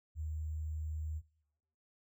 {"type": "tone with sample-and-hold", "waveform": "sine", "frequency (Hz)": 77.78, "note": "D#2", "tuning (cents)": 0, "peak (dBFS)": -36, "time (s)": [0.15, 1.22], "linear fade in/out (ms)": 50, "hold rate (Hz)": 7350, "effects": ["noise-tail reverb RT60 0.9 s tail -24 dB re dry"]}